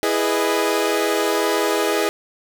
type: chord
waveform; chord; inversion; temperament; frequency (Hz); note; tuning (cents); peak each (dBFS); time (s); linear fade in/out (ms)
sawtooth; E major seventh; none; equal with one note detuned; 329.6 / 415.3 / 493.9 / 617.2; E4 / G#4 / B4 / D#5; 0 / 0 / 0 / -14; -20 / -17 / -21 / -21; 0.03-2.09; 0
effects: none